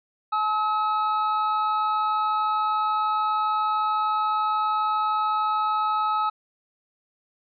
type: tone pair together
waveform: triangle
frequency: 856.3 / 1283 Hz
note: A5 / E6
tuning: -47 / -47 cents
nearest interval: perfect fifth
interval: 700 cents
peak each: -24 / -21 dBFS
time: 0.32-6.3 s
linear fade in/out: 10 ms
effects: resampled to 11025 Hz